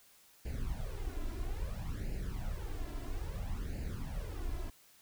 brown noise with flanger, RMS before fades -38 dBFS, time 0.45-4.7 s, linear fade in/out 5 ms, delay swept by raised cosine 0.42 to 3.02 ms, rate 0.6 Hz, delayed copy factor +0.85, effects white hiss -63 dBFS RMS until 5.01 s

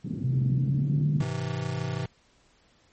pink band-pass noise, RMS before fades -32 dBFS, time 0.04-1.25 s, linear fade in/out 10 ms, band 130 to 240 Hz, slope 24 dB/octave
sine tone with pitch glide, 130.81 to 148.54 Hz, C3 to D3, 0 to +20 cents, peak -22 dBFS, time 0.24-1.23 s, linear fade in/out 10 ms, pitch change +220 cents, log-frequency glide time 0.52-1.03 s
square chord, Ab augmented, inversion none, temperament just, 103.83 / 129.78 / 162.23 Hz, Ab2 / C3 / E3, 0 / -14 / -27 cents, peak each -36 / -32 / -34 dBFS, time 1.2-2.06 s, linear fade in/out 5 ms
effects pink hiss -63 dBFS RMS until 2.92 s + MP3 32 kbps

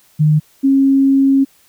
sine tone pair in turn, 152.6 / 271.9 Hz, D#3 / C#4, -33 / -33 cents, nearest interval minor seventh, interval 1000 cents, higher second, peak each -8 dBFS, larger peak neither, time 0.19-0.4 / 0.63-1.45 s, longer second, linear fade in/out 20 ms, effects white hiss -52 dBFS RMS until 1.68 s

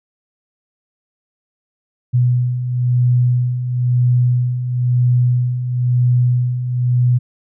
sine beating tone pair, 122.8 / 123.8 Hz, B2 / B2, -9 / +5 cents, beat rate 1 Hz, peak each -20 / -13 dBFS, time 2.13-7.19 s, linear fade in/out 20 ms, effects none

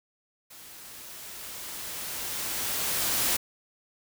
white noise with level ramp, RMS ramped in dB -48 to -25 dBFS, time 0.5-3.37 s, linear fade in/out 10 ms, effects none

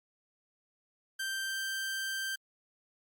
sawtooth tone, 1568 Hz, G6, in tune, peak -30 dBFS, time 1.19-2.36 s, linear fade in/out 10 ms, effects Opus 48 kbps

